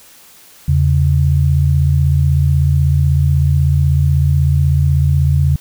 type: tone pair together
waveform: sine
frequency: 82.41 / 138.59 Hz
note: E2 / C#3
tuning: 0 / 0 cents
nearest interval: major sixth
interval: 900 cents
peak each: -12 dBFS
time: 0.68-5.56 s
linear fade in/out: 5 ms
effects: white hiss -43 dBFS RMS until 5.6 s